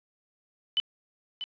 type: tone with echo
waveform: sine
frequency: 3003 Hz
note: F#7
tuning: 25 cents sharp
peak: -22 dBFS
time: 0.77-0.8 s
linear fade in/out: 0 ms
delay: 640 ms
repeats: 1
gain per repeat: -10 dB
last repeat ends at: 1.44 s
effects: resampled to 11025 Hz + 9-bit